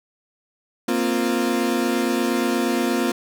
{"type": "chord", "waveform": "35% pulse", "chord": "Bb suspended second", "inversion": "none", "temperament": "equal", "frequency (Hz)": [233.1, 261.6, 349.2], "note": ["Bb3", "C4", "F4"], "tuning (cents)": [0, 0, 0], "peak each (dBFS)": -22, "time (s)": [0.88, 3.12], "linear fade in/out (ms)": 5, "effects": []}